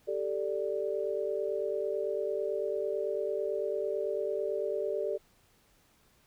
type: chord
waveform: sine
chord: G suspended second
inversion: none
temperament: just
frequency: 392 / 441 / 588 Hz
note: G4 / A4 / D5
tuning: 0 / +4 / +2 cents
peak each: -34 dBFS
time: 0.07-5.18 s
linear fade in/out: 20 ms
effects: pink hiss -66 dBFS RMS until 6.26 s